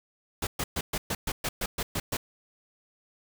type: noise bursts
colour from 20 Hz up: pink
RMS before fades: -30 dBFS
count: 11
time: 0.42-2.17 s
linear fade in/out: 5 ms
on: 50 ms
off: 120 ms
effects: none